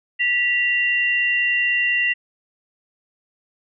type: tone pair together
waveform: sine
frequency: 1956 / 2766 Hz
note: B6 / F7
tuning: -17 / -17 cents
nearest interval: tritone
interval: 600 cents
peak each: -19 / -20 dBFS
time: 0.19-2.14 s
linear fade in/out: 20 ms
effects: none